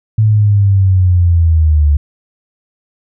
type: linear sweep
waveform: sine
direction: down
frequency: 109.8 to 71.7 Hz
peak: -6 dBFS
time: 0.18-1.97 s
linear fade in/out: 5 ms
effects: none